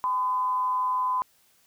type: tone with amplitude modulation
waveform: sine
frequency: 1014 Hz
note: B5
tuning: 45 cents sharp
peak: -21 dBFS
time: 0.04-1.22 s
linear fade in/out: 0 ms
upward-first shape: sine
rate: 202 Hz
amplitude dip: 40%
effects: white hiss -63 dBFS RMS until 1.66 s